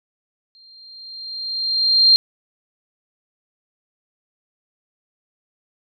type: tone with exponential growth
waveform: sine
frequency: 4186 Hz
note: C8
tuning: in tune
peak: -7 dBFS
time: 0.55-2.16 s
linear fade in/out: 0 ms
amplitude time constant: 350 ms
effects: none